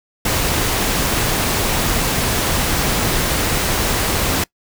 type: noise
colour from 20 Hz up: pink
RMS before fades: -18 dBFS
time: 0.25-4.44 s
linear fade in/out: 5 ms
effects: noise-tail reverb RT60 0.1 s tail -24 dB re dry